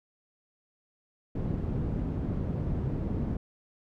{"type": "low-pass noise", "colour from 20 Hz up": "white", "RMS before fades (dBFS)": -31, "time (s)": [1.35, 3.37], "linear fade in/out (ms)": 5, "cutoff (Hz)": 180, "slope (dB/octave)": 12, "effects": []}